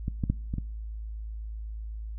clicks, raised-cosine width 5 ms, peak -18 / -14 / -12 / -19 / -19 dBFS, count 5, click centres 0.081 / 0.238 / 0.3 / 0.539 / 0.583 s, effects noise-tail reverb RT60 0.6 s tail -22 dB re dry + added 54 Hz sine -34 dBFS peak until 2.18 s

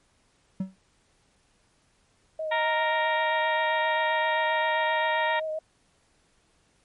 triangle tone with exponential decay, 189.7 Hz, F#3, 43 cents sharp, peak -21 dBFS, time 0.6-0.76 s, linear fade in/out 5 ms, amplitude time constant 33 ms
sine tone with vibrato, 627 Hz, D#5, 13 cents sharp, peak -28 dBFS, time 2.39-5.59 s, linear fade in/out 5 ms, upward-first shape triangle, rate 7.6 Hz, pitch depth 25 cents each way
harmonic tone, 466.2 Hz, A#4, in tune, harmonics 2 / 3 / 4 / 5 / 6 / 7 / 8, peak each -26 / -37 / -28 / -35 / -41 / -40 / -39 dBFS, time 2.51-5.4 s, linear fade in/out 10 ms
effects pink hiss -66 dBFS RMS until 6.84 s + MP3 48 kbps

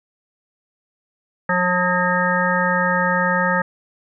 harmonic tone with a mistuned harmonic, 179.9 Hz, F#3, 48 cents flat, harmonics 1 / 3 / 5 / 7 / 9 / 10, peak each -23 / -23 / -23 / -23 / -23 / -23 dBFS, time 1.49-3.62 s, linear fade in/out 5 ms, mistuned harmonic 10, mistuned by +40 cents, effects none

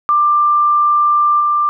sine tone with level steps, 1186 Hz, D6, 17 cents sharp, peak -9 / -11 dBFS, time 0.09-1.69 s, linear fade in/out 0 ms, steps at 1.4 s, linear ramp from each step 5 ms, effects none

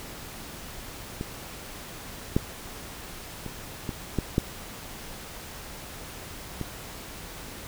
clicks, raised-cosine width 3 ms, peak -18 / -8 / -22 / -17 / -11 / -8 / -18 dBFS, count 7, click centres 1.211 / 2.365 / 3.463 / 3.892 / 4.187 / 4.381 / 6.613 s, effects pink hiss -41 dBFS RMS until 7.67 s

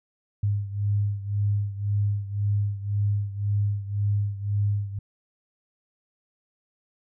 sine beating tone pair, 101.6 / 103.5 Hz, G#2 / G#2, -38 / -5 cents, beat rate 1.9 Hz, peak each -24 / -28 dBFS, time 0.43-4.99 s, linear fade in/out 5 ms, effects none

